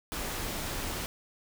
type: noise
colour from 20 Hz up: pink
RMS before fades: -35 dBFS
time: 0.12-1.06 s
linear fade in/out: 0 ms
effects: none